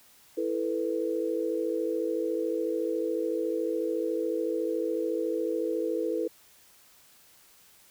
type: chord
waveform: sine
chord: E suspended fourth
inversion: none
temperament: equal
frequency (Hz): 329.6 / 440 / 493.9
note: E4 / A4 / B4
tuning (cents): 0 / 0 / 0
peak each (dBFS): -31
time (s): 0.37-6.28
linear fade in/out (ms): 10
effects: white hiss -58 dBFS RMS until 7.9 s